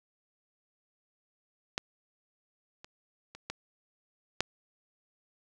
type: clicks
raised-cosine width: 0.2 ms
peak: -13 / -29 / -28 / -18 / -9 dBFS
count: 5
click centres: 1.779 / 2.845 / 3.35 / 3.5 / 4.406 s
effects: none